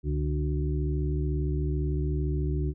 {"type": "harmonic tone with a mistuned harmonic", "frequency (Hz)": 73.7, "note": "D2", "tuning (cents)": 7, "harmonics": [1, 2, 4, 5], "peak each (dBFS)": [-27, -30, -36, -36], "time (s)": [0.03, 2.74], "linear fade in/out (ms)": 50, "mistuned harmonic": 1, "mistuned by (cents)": -99, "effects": []}